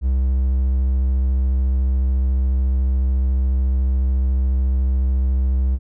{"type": "tone with vibrato", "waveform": "triangle", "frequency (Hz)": 65, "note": "C2", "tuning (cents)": -11, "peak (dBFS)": -13, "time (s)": [0.01, 5.79], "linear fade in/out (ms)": 50, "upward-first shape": "sine", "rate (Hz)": 14, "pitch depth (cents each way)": 18, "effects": []}